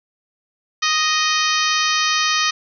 harmonic tone with a mistuned harmonic, 622.3 Hz, D#5, in tune, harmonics 2 / 3 / 4 / 5 / 6 / 7 / 8 / 9 / 10, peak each -21 / -23 / -24 / -25 / -26 / -26 / -27 / -28 / -28 dBFS, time 0.82-2.51 s, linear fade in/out 10 ms, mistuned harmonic 10, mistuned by -41 cents, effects none

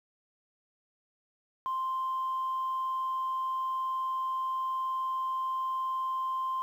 sine tone, 1046.5 Hz, C6, in tune, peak -28 dBFS, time 1.66-6.62 s, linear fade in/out 0 ms, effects tanh soft clip ceiling -26 dBFS + 10-bit

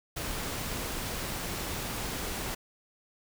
pink noise, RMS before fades -35 dBFS, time 0.16-2.55 s, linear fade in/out 10 ms, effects none

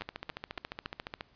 two click trains, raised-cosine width 0.3 ms, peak -21 / -22 dBFS, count 18 / 4, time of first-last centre 0.02-1.209 / 0.01-0.86 s, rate 14.3 / 3.53 Hz, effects pink hiss -65 dBFS RMS until 1.35 s + resampled to 11025 Hz

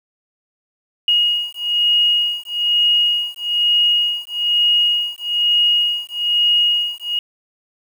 sine beating tone pair, 2876 / 2877.1 Hz, F#7 / F#7, -50 / -49 cents, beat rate 1.1 Hz, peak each -17 dBFS, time 1.08-7.19 s, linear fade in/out 2 ms, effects 7-bit

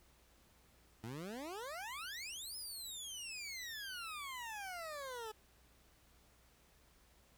20% pulse exponential two-way sweep, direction up then down, 105.6 to 5180 to 422.9 Hz, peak -39 dBFS, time 1.03-5.32 s, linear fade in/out 10 ms, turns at 2.56 s, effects added 60 Hz sine -70 dBFS peak until 7.37 s + pink hiss -69 dBFS RMS until 7.37 s

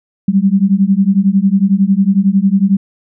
sine beating tone pair, 190 / 201 Hz, F#3 / G3, +46 / +44 cents, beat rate 11 Hz, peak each -11 dBFS, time 0.28-2.77 s, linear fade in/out 5 ms, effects none

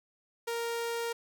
sawtooth tone, 466.2 Hz, A#4, in tune, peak -28 dBFS, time 0.47-1.13 s, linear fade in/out 10 ms, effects none

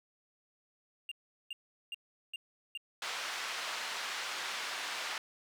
triangle tone bursts, 2801 Hz, F7, 4 cents sharp, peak -36 dBFS, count 5, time 1.09-2.775 s, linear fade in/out 2 ms, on 25 ms, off 390 ms
pink band-pass noise, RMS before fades -39 dBFS, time 3.02-5.18 s, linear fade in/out 2 ms, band 1100 to 5100 Hz, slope 12 dB/octave
effects none

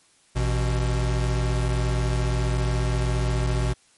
square tone pair together, 55 / 123.47 Hz, A1 / B2, 0 / 0 cents, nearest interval octave + major second, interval 1400 cents, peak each -24 / -25 dBFS, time 0.35-3.74 s, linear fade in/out 20 ms, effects white hiss -59 dBFS RMS until 3.97 s + MP3 48 kbps

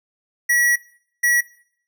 square tone bursts at uneven times, 1928 Hz, B6, 42 cents flat, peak -15 dBFS, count 2, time 0.49-0.76 / 1.23-1.41 s, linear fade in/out 10 ms, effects noise-tail reverb RT60 0.6 s tail -20 dB re dry

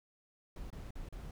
brown noise with dropouts, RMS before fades -45 dBFS, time 0.56-1.31 s, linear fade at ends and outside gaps 2 ms, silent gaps 0.703-0.727 / 0.908-0.954 / 1.088-1.125 s, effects none

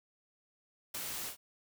white noise with ADSR envelope, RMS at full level -37 dBFS, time 0.94-1.37 s, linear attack 9 ms, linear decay 6 ms, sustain -3 dB, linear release 100 ms, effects none

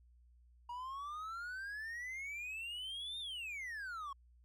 triangle exponential two-way sweep, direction up then down, 950 to 3685 to 1080 Hz, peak -40 dBFS, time 0.69-4.13 s, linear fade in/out 5 ms, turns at 3.19 s, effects added 60 Hz sine -62 dBFS peak until 4.44 s

